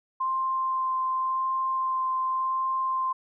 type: tone with vibrato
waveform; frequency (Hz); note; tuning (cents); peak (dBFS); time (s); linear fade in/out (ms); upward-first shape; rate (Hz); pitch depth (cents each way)
sine; 1046.5; C6; 0; -24; 0.2-3.13; 10; sine; 0.9; 8
effects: none